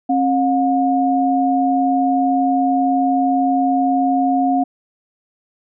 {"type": "tone pair together", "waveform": "sine", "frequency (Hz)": [269, 718.1], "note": ["C4", "F5"], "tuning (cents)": [48, 48], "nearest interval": "octave + perfect fourth", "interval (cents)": 1700, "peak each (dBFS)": -16, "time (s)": [0.09, 4.64], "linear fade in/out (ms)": 10, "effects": []}